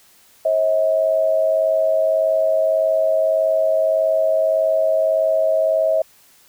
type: tone pair together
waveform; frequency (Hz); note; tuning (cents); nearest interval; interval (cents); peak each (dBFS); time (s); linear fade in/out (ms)
sine; 539 / 640.7; C#5 / E5; -49 / -49; minor third; 300; -21 / -15; 0.45-6.02; 5
effects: white hiss -52 dBFS RMS until 6.48 s